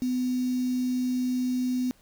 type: tone with quantisation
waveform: sine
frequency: 251.7 Hz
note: B3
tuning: 33 cents sharp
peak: -24 dBFS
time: 0.02-1.91 s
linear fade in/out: 0 ms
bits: 7
effects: pink hiss -61 dBFS RMS until 2.01 s